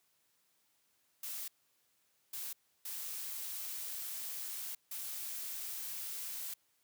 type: noise bursts at uneven times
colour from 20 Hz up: blue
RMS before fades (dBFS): -42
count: 4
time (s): 1.23-1.48 / 2.33-2.53 / 2.85-4.75 / 4.91-6.54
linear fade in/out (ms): 5
effects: white hiss -75 dBFS RMS until 6.83 s + high-pass 80 Hz 12 dB/octave